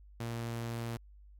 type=tone; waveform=sawtooth; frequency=116.54 Hz; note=A#2; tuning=in tune; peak=-32 dBFS; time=0.2-0.97 s; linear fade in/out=5 ms; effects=added 50 Hz sine -53 dBFS peak until 1.39 s + AAC 64 kbps